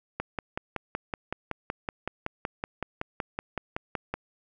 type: click train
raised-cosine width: 0.5 ms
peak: -15 dBFS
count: 22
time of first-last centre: 0.2-4.14 s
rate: 5.33 Hz
effects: none